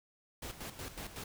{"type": "noise with tremolo", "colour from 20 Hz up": "pink", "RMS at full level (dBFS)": -43, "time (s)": [0.42, 1.24], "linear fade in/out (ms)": 5, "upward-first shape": "square", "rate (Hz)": 5.4, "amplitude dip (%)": 65, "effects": []}